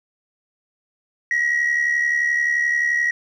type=tone pair together; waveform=sine; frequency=1900 / 1971.5 Hz; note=A#6 / B6; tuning=+33 / -4 cents; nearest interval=minor second; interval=63 cents; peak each=-16 / -22 dBFS; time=1.31-3.11 s; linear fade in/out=2 ms; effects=tanh soft clip ceiling -14 dBFS + 9-bit